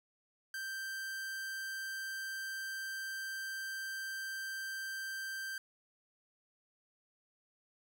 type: tone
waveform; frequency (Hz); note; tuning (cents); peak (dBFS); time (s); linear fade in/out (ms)
45% pulse; 1568; G6; 0; -39; 0.54-5.58; 2
effects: none